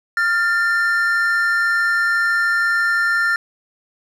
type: tone pair together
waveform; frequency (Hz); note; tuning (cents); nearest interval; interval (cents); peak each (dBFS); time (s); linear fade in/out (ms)
triangle; 1396.9 / 1789; F6 / A6; 0 / +28; major third; 428; -16; 0.17-3.36; 2
effects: none